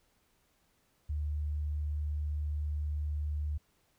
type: tone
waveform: sine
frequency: 74.6 Hz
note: D2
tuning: 28 cents sharp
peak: -31 dBFS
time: 1.09-3.58 s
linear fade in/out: 10 ms
effects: pink hiss -72 dBFS RMS until 3.98 s